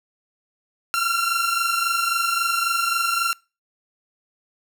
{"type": "tone pair together", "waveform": "sawtooth", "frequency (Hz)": [1358, 1381.7], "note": ["F6", "F6"], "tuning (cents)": [-49, -19], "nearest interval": "unison", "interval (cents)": 30, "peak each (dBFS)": -19, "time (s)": [0.94, 3.33], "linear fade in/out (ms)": 0, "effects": ["noise-tail reverb RT60 0.3 s tail -24 dB re dry"]}